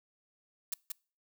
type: noise with echo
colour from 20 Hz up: blue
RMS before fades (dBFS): -34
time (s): 0.72-0.74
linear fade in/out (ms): 5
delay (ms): 180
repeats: 1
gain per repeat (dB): -3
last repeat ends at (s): 0.92
effects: noise-tail reverb RT60 0.4 s tail -26 dB re dry